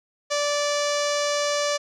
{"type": "tone with low-pass filter", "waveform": "sawtooth", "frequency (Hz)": 583, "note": "D5", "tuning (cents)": -13, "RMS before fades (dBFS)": -24, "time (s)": [0.3, 1.78], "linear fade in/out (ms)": 20, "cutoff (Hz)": 6000, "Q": 2.7, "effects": []}